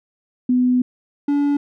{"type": "tone pair in turn", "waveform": ["sine", "triangle"], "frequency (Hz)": [250, 286.8], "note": ["B3", "D4"], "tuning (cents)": [21, -41], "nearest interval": "major second", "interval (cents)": 238, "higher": "second", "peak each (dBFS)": -13, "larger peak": "neither", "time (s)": [[0.49, 0.82], [1.28, 1.57]], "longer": "first", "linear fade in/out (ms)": 5, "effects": []}